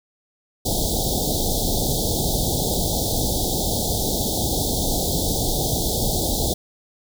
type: band-stop noise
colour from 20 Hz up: pink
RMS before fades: -22 dBFS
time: 0.65-6.54 s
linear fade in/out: 10 ms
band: 840 to 3400 Hz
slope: 96 dB/octave
effects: none